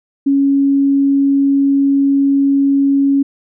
sine tone, 277.2 Hz, C#4, in tune, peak -9 dBFS, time 0.26-3.23 s, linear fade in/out 10 ms, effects none

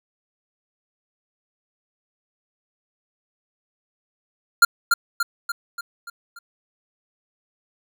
square tone with echo, 1397 Hz, F6, in tune, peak -9 dBFS, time 4.62-4.65 s, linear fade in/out 5 ms, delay 290 ms, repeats 6, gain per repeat -5 dB, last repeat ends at 6.39 s, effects none

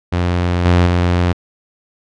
sawtooth tone with level steps, 88.2 Hz, F2, 18 cents sharp, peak -10 / -5 / -8 dBFS, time 0.12-1.33 s, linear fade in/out 10 ms, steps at 0.65 / 0.86 s, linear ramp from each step 5 ms, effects low-pass 4000 Hz 12 dB/octave

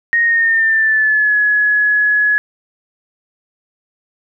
sine tone with pitch glide, 1864.7 to 1690.3 Hz, A#6 to G#6, 0 to +30 cents, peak -10 dBFS, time 0.13-2.38 s, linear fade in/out 0 ms, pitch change -170 cents, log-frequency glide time 0.24-1.36 s, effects none

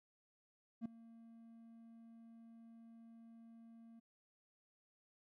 triangle tone with ADSR envelope, 228.7 Hz, A#3, 33 cents flat, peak -35 dBFS, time 0.81-4 s, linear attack 45 ms, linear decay 4 ms, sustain -20 dB, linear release 12 ms, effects none

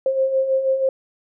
sine beating tone pair, 526 / 532.2 Hz, C5 / C5, +9 / +29 cents, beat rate 6.2 Hz, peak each -25 / -17 dBFS, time 0.06-0.89 s, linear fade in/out 2 ms, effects none

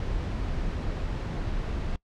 brown noise, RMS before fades -30 dBFS, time 0-1.96 s, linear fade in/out 2 ms, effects noise-tail reverb RT60 0.1 s tail -22 dB re dry + low-pass 5000 Hz 12 dB/octave

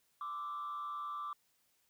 sine tone with frequency modulation, 1174 Hz, D6, 1 cent flat, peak -37 dBFS, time 0.21-1.33 s, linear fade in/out 2 ms, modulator 141 Hz, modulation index 0.54, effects tanh soft clip ceiling -36 dBFS + white hiss -75 dBFS RMS until 1.89 s

